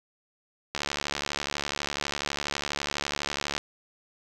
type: click train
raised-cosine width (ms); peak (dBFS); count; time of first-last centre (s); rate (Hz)
0.2; -11; 205; 0.75-3.579; 72.1
effects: none